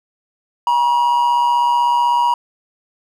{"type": "tone with amplitude modulation", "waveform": "triangle", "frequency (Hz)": 958, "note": "A#5", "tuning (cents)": 47, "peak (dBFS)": -8, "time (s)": [0.67, 2.34], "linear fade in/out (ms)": 2, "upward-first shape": "sine", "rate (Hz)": 136, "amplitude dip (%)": 50, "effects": []}